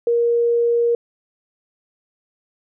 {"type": "tone", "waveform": "sine", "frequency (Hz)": 471.1, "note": "A#4", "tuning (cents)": 18, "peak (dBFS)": -14, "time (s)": [0.07, 0.95], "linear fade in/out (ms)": 2, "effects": []}